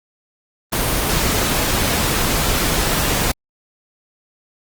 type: noise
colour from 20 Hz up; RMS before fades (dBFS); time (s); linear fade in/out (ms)
pink; -18; 0.72-3.32; 10
effects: Opus 24 kbps